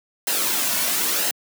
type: noise with flanger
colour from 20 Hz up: white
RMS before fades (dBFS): -22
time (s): 0.27-1.31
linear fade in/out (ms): 2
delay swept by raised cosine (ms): 0.86 to 2.46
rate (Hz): 1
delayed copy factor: -0.5
effects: high-pass 200 Hz 12 dB/octave